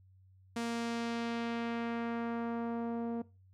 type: tone with low-pass filter sweep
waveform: sawtooth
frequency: 233.1 Hz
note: A#3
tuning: in tune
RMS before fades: -36 dBFS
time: 0.56-3.22 s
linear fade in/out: 5 ms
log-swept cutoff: 8900 to 600 Hz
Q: 0.9
effects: noise-tail reverb RT60 0.3 s tail -20 dB re dry + added 94 Hz sine -59 dBFS peak until 3.53 s